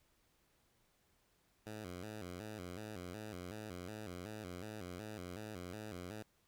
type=tone with vibrato; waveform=10% pulse; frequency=98 Hz; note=G2; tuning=in tune; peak=-37 dBFS; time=1.66-6.23 s; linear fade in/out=10 ms; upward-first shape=square; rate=2.7 Hz; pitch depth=160 cents each way; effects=pink hiss -75 dBFS RMS until 6.47 s